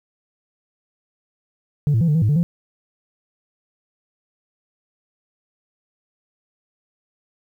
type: tone with pitch steps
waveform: sine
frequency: 146.3 / 112.4 / 168 / 149.2 / 163.2 / 105.9 / 147.7 / 171 Hz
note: D3 / A2 / E3 / D3 / E3 / G#2 / D3 / F3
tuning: -6 / +37 / +33 / +28 / -17 / +34 / +10 / -36 cents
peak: -12 dBFS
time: 1.87-2.43 s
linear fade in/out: 0 ms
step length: 70 ms
effects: tanh soft clip ceiling -12 dBFS + 9-bit